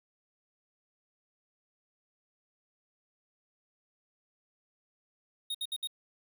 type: tone bursts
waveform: square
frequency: 3729 Hz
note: A#7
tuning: in tune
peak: -33 dBFS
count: 4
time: 5.5-5.873 s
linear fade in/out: 5 ms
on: 46 ms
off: 63 ms
effects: none